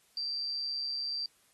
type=tone with amplitude modulation; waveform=sine; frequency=4699 Hz; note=D8; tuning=in tune; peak=-30 dBFS; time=0.17-1.26 s; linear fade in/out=2 ms; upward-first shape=sine; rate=141 Hz; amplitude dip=50%; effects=white hiss -67 dBFS RMS until 1.53 s + AAC 32 kbps